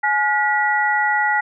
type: tone cluster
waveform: sine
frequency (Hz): 844 / 1434 / 1940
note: G#5 / F6 / B6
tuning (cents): +28 / +45 / -31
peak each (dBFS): -19 / -22 / -19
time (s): 0.03-1.41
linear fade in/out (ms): 10
effects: none